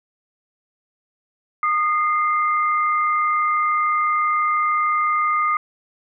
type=tone pair together; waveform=sine; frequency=1227 / 2093 Hz; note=D#6 / C7; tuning=-25 / 0 cents; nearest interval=major sixth; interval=925 cents; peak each=-17 / -25 dBFS; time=1.63-5.57 s; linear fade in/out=2 ms; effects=none